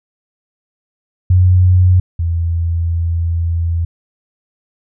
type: tone pair in turn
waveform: sine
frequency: 91.1 / 84.03 Hz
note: F#2 / E2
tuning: -26 / +34 cents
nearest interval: minor second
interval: 140 cents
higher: first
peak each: -6 / -13 dBFS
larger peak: first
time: 1.3-2 / 2.19-3.85 s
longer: second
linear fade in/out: 5 ms
effects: none